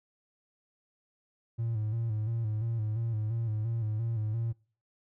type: tone with vibrato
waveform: triangle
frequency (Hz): 111.3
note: A2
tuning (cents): +20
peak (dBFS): -26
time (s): 1.58-4.53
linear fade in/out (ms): 20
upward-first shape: square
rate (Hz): 2.9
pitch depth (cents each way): 61
effects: noise-tail reverb RT60 0.4 s tail -25 dB re dry + tanh soft clip ceiling -23 dBFS